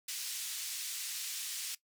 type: band-pass noise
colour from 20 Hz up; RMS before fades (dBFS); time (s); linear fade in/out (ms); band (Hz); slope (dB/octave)
white; -40; 0.08-1.75; 5; 2800 to 9800; 12
effects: noise-tail reverb RT60 0.1 s tail -18 dB re dry